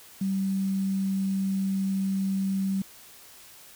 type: tone with quantisation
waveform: sine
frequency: 193.2 Hz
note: G3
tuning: 25 cents flat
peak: -24 dBFS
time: 0.21-2.82 s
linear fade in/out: 5 ms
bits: 8
effects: white hiss -50 dBFS RMS until 3.75 s